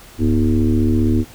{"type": "tone with frequency modulation", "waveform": "sine", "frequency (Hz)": 169.2, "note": "E3", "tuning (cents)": 45, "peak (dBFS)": -12, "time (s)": [0.18, 1.25], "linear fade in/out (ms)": 50, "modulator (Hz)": 75.2, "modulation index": 2.3, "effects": ["pink hiss -42 dBFS RMS until 1.34 s"]}